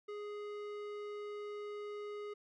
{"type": "tone with low-pass filter", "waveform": "square", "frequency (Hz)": 415.3, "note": "G#4", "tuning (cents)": 0, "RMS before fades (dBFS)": -44, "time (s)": [0.08, 2.34], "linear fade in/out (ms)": 10, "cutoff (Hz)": 3000, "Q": 0.53, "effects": []}